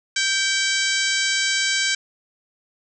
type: harmonic tone with a mistuned harmonic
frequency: 784 Hz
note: G5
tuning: in tune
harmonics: 2 / 3 / 4 / 5 / 6 / 7 / 8 / 9 / 10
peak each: -24 / -26 / -27 / -28 / -29 / -29 / -30 / -31 / -31 dBFS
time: 0.16-1.95 s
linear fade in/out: 5 ms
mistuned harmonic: 3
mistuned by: -45 cents
effects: none